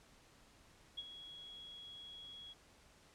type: tone with ADSR envelope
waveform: sine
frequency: 3329 Hz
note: G#7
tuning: 3 cents sharp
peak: -39 dBFS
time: 0.97-2.54 s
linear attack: 16 ms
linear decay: 35 ms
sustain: -11 dB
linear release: 21 ms
effects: pink hiss -65 dBFS RMS until 3.14 s + low-pass 9000 Hz 12 dB/octave